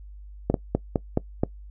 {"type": "clicks", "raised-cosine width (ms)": 2, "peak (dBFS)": -7, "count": 6, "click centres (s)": [0.5, 0.542, 0.75, 0.958, 1.174, 1.435], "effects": ["noise-tail reverb RT60 0.1 s tail -21 dB re dry", "added 50 Hz sine -40 dBFS peak until 1.7 s"]}